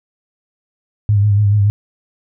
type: tone with vibrato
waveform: sine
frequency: 102.8 Hz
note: G#2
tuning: 17 cents flat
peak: -9 dBFS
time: 1.09-1.7 s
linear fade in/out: 0 ms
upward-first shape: sine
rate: 7 Hz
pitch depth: 48 cents each way
effects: none